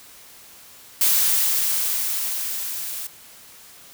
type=noise with level ramp; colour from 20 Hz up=blue; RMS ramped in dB=-17 to -31 dBFS; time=1.01-3.07 s; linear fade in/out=2 ms; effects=white hiss -46 dBFS RMS until 3.93 s